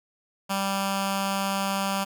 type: tone with notch filter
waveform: 10% pulse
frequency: 195.8 Hz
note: G3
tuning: 2 cents flat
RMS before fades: -27 dBFS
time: 0.49-2.05 s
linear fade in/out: 20 ms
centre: 410 Hz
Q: 1.1
effects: 8-bit